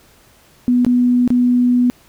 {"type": "tone with dropouts", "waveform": "sine", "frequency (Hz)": 246.1, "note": "B3", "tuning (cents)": -6, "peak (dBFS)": -10, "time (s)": [0.68, 1.9], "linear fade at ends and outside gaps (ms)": 0, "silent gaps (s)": [[0.848, 0.865], [1.277, 1.304]], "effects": ["pink hiss -50 dBFS RMS until 2.08 s"]}